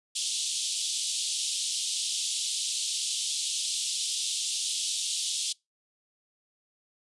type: band-pass noise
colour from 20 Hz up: pink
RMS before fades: -31 dBFS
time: 0.15-5.53 s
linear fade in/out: 10 ms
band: 3100 to 10000 Hz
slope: 48 dB/octave
effects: noise-tail reverb RT60 0.2 s tail -25 dB re dry + resampled to 24000 Hz